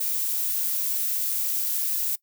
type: noise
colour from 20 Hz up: violet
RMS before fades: -26 dBFS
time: 0-2.16 s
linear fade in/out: 10 ms
effects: noise-tail reverb RT60 0.1 s tail -21 dB re dry